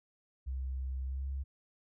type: tone with pitch glide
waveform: sine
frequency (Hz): 65.41 to 67.87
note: C2 to C#2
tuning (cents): 0 to -36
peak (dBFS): -34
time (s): 0.46-1.44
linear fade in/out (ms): 20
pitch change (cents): +64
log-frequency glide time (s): 1.05-1.27
effects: none